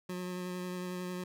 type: tone with vibrato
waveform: 25% pulse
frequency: 180.8 Hz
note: F#3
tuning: 40 cents flat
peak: -33 dBFS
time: 0.09-1.24 s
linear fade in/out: 5 ms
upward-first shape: sine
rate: 11 Hz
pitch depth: 14 cents each way
effects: none